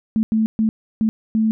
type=tone bursts at uneven times; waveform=sine; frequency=220 Hz; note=A3; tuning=in tune; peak=-14 dBFS; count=5; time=0.16-0.23 / 0.32-0.46 / 0.59-0.69 / 1.01-1.09 / 1.35-1.51 s; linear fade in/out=0 ms; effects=none